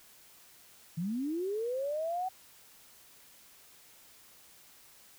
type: linear sweep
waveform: sine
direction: up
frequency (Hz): 155.56 to 760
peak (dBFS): -31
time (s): 0.97-2.29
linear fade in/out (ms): 10
effects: white hiss -58 dBFS RMS until 5.18 s